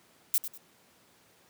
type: noise with echo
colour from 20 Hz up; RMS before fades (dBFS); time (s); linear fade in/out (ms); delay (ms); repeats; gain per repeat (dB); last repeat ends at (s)
violet; -25; 0.34-0.38; 0; 98; 2; -11; 0.576
effects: pink hiss -62 dBFS RMS until 1.49 s + high-pass 150 Hz 12 dB/octave